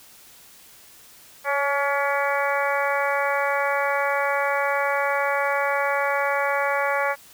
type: harmonic tone with a mistuned harmonic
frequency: 282.7 Hz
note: C#4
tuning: 34 cents sharp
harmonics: 2 / 3 / 4 / 5 / 6 / 7 / 8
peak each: -25 / -27 / -28 / -29 / -30 / -30 / -31 dBFS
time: 1.44-7.16 s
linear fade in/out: 50 ms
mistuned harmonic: 2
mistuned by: -17 cents
effects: white hiss -49 dBFS RMS until 7.33 s